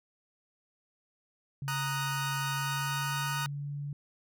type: tone with pitch glide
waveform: sine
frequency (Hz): 138.59 to 143.64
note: C#3 to D3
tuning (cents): 0 to -38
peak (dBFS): -34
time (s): 1.62-3.93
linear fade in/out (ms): 2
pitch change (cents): +62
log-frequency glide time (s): 2.53-3.69
type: chord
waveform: sawtooth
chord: D# minor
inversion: second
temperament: equal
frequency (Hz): 932.3 / 1244.5 / 1480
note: A#5 / D#6 / F#6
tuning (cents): 0 / 0 / 0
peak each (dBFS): -33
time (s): 1.68-3.46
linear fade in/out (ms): 0
effects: none